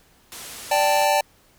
white low-pass noise, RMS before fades -38 dBFS, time 0.32-1.05 s, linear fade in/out 0 ms, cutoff 12000 Hz, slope 24 dB/octave
square chord, D suspended fourth, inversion none, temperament just, 587.3 / 783.1 / 881 Hz, D5 / G5 / A5, 0 / -2 / +2 cents, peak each -22 dBFS, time 0.71-1.21 s, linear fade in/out 5 ms
effects pink hiss -57 dBFS RMS until 1.58 s

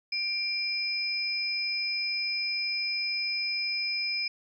sine tone pair together, 2369 / 5069 Hz, D7 / D#8, +14 / +31 cents, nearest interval octave + minor second, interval 1317 cents, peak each -31 / -30 dBFS, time 0.12-4.28 s, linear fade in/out 5 ms, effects 11-bit

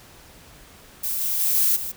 violet noise with level steps, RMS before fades -26 / -24 / -21 / -19 / -30 dBFS, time 1.03-1.92 s, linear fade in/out 10 ms, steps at 1.2 / 1.39 / 1.54 / 1.75 s, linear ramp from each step 20 ms, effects pink hiss -48 dBFS RMS until 1.96 s

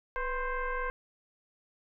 sine tone with frequency modulation, 540 Hz, C#5, 45 cents flat, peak -30 dBFS, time 0.16-0.9 s, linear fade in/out 0 ms, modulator 518 Hz, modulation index 2.5, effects none

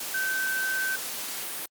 sine tone in noise, 1541 Hz, G6, 30 cents flat, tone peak -26 dBFS, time 0.14-0.96 s, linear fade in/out 5 ms, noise white, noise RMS -34 dBFS, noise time 0-1.66 s, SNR +5 dB, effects high-pass 200 Hz 12 dB/octave + Opus 48 kbps

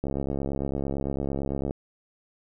click train, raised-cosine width 2 ms, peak -16 dBFS, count 116, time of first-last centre 0.04-1.709 s, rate 68.9 Hz, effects none

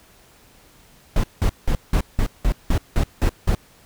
brown noise bursts, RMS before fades -17 dBFS, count 10, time 1.16-3.55 s, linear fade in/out 2 ms, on 77 ms, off 180 ms, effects pink hiss -52 dBFS RMS until 3.85 s

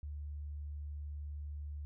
sine tone, 73.42 Hz, D2, in tune, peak -40 dBFS, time 0.03-1.85 s, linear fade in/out 0 ms, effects none

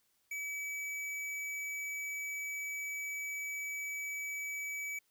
square tone, 2288 Hz, D7, 46 cents flat, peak -38 dBFS, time 0.31-4.99 s, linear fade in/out 5 ms, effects white hiss -75 dBFS RMS until 5.1 s

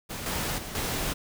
pink noise with level steps, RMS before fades -36 / -30 / -38 / -30 dBFS, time 0.09-1.14 s, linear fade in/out 20 ms, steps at 0.26 / 0.58 / 0.75 s, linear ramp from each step 2 ms, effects none

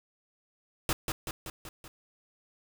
pink noise with echo, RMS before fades -28 dBFS, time 0.89-0.93 s, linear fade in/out 2 ms, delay 190 ms, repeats 5, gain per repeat -4 dB, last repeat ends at 1.88 s, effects none

